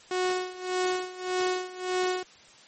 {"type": "tone with tremolo", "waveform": "sawtooth", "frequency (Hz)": 366.9, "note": "F#4", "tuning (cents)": -15, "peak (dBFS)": -20, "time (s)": [0.11, 2.23], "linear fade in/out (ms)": 2, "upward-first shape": "sine", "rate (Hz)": 1.7, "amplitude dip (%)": 85, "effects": ["white hiss -53 dBFS RMS until 2.67 s", "MP3 32 kbps"]}